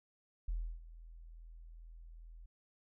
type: tone with ADSR envelope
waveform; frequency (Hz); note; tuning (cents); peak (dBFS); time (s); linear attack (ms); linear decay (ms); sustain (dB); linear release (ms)
sine; 41.2; E1; 0; -32; 0.48-2.46; 7; 310; -18; 5
effects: tanh soft clip ceiling -29 dBFS